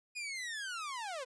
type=linear sweep; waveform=sawtooth; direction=down; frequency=2489 to 482.8 Hz; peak=-35 dBFS; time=0.15-1.25 s; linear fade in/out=20 ms; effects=resampled to 22050 Hz